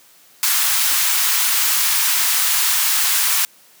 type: high-pass noise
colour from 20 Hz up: white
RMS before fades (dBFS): -17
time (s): 0.43-3.45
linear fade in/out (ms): 0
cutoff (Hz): 940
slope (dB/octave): 24
effects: white hiss -50 dBFS RMS until 3.8 s + high-pass 150 Hz 12 dB/octave